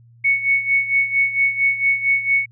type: tone with tremolo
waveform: sine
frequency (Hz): 2217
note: C#7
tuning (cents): 0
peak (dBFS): -12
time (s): 0.24-2.46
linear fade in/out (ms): 10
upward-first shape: sine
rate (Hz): 4.4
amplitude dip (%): 75
effects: added 117 Hz sine -46 dBFS peak until 2.51 s